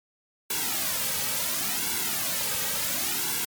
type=noise with flanger; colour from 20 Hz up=white; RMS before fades=-28 dBFS; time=0.5-3.45 s; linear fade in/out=5 ms; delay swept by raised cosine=1.6 to 2.9 ms; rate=0.71 Hz; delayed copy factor=-0.8; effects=MP3 96 kbps